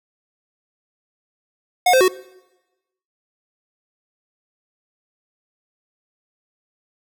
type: tone with pitch steps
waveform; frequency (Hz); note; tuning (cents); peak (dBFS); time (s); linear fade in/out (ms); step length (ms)
square; 724 / 519 / 370.6; F#5 / C5 / F#4; -38 / -14 / +3; -12; 1.86-2.082; 5; 74
effects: noise-tail reverb RT60 1.0 s tail -21 dB re dry